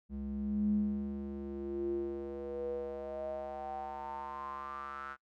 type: tone with band-pass filter sweep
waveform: square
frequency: 69.3 Hz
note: C#2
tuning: in tune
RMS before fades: -38 dBFS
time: 0.09-5.17 s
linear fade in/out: 50 ms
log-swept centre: 160 to 1400 Hz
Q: 8.6
effects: noise-tail reverb RT60 0.1 s tail -24 dB re dry